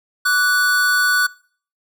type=tone pair together; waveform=square; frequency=1155.1 / 1480 Hz; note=D6 / F#6; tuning=-29 / 0 cents; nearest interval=major third; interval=429 cents; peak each=-25 / -15 dBFS; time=0.25-1.27 s; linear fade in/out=10 ms; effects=noise-tail reverb RT60 0.5 s tail -23 dB re dry